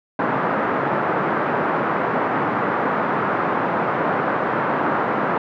white band-pass noise, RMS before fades -21 dBFS, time 0.19-5.38 s, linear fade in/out 2 ms, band 140 to 1400 Hz, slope 24 dB/octave, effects none

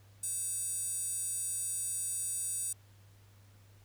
square tone with high-pass filter, 524 Hz, C5, 2 cents sharp, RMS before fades -36 dBFS, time 0.23-2.73 s, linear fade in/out 5 ms, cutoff 8600 Hz, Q 9.1, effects added 100 Hz sine -57 dBFS peak until 3.84 s + pink hiss -66 dBFS RMS until 3.84 s

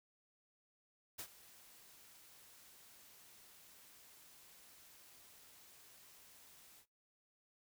white noise with ADSR envelope, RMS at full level -45 dBFS, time 1.18-6.86 s, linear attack 16 ms, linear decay 71 ms, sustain -17 dB, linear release 73 ms, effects noise-tail reverb RT60 0.2 s tail -21 dB re dry

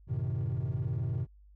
triangle chord, F# diminished seventh, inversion none, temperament equal with one note detuned, 92.5 / 110 / 129.01 / 155.56 Hz, F#2 / A2 / C3 / Eb3, 0 / 0 / -24 / 0 cents, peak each -34 / -32 / -30 / -36 dBFS, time 0.07-1.27 s, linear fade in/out 50 ms, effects tanh soft clip ceiling -24 dBFS + added 50 Hz sine -54 dBFS peak until 1.55 s

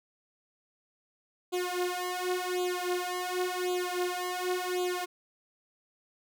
sawtooth tone with flanger, 361 Hz, F#4, 43 cents flat, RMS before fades -32 dBFS, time 1.52-5.06 s, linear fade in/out 20 ms, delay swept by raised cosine 0.27 to 4.57 ms, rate 0.91 Hz, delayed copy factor +0.95, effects none

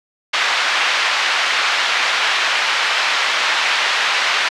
white band-pass noise, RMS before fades -17 dBFS, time 0.33-4.49 s, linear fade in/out 10 ms, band 970 to 2900 Hz, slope 12 dB/octave, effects low-pass 6000 Hz 12 dB/octave

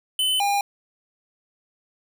square tone pair in turn, 3031 / 807.2 Hz, F#7 / G#5, +41 / -49 cents, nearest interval octave + major seventh, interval 2290 cents, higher first, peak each -20 / -20 dBFS, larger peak neither, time 0.19-0.4 / 0.4-0.61 s, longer neither, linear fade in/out 2 ms, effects none

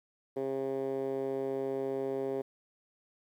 10% pulse tone with band-pass filter, 134.7 Hz, C#3, 49 cents flat, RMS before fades -34 dBFS, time 0.36-2.42 s, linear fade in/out 10 ms, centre 410 Hz, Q 2.6, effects 11-bit

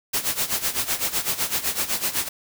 white noise with tremolo, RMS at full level -22 dBFS, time 0.13-2.29 s, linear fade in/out 10 ms, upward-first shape sine, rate 7.9 Hz, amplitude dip 80%, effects none

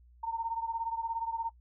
sine beating tone pair, 910 / 927 Hz, A#5 / A#5, -42 / -10 cents, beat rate 17 Hz, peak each -33 / -37 dBFS, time 0.23-1.5 s, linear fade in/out 10 ms, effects noise-tail reverb RT60 0.1 s tail -23 dB re dry + added 60 Hz sine -56 dBFS peak until 1.6 s

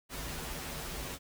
pink noise with comb filter, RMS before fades -40 dBFS, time 0.09-1.19 s, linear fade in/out 50 ms, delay 9.7 ms, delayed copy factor -0.9, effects none

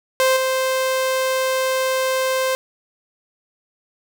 sawtooth tone with level steps, 522 Hz, C5, 4 cents flat, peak -10 / -14 dBFS, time 0.2-2.55 s, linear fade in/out 0 ms, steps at 0.36 s, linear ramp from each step 10 ms, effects none

